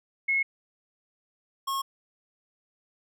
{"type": "tone pair in turn", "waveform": ["sine", "square"], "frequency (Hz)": [2175, 1087.5], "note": ["C#7", "C#6"], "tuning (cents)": [-33, -33], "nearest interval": "octave", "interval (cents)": 1200, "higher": "first", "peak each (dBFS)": [-22, -28], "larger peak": "first", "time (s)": [[0.28, 0.43], [1.67, 1.82]], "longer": "neither", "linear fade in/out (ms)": 10, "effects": []}